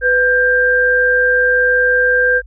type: tone pair together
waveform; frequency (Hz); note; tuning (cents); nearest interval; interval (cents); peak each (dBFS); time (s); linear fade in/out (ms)
sine; 498.5 / 1588.6; B4 / G6; +16 / +23; octave + minor sixth; 2007; -15 / -11; 0.01-2.42; 50
effects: added 50 Hz sine -35 dBFS peak until 2.46 s